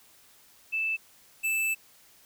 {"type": "tone pair in turn", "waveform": ["sine", "square"], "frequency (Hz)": [2637, 2637], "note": ["E7", "E7"], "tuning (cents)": [0, 0], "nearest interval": "unison", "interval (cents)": 0, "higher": "neither", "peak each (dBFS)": -26, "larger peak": "neither", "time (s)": [[0.72, 0.97], [1.43, 1.75]], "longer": "second", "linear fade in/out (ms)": 20, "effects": ["white hiss -58 dBFS RMS until 2.25 s"]}